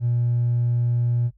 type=tone with hard clipping; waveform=sine; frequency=120 Hz; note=B2; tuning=49 cents flat; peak=-19 dBFS; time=0-1.31 s; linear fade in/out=50 ms; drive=1 dB; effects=noise-tail reverb RT60 0.1 s tail -22 dB re dry + added 50 Hz sine -54 dBFS peak until 1.37 s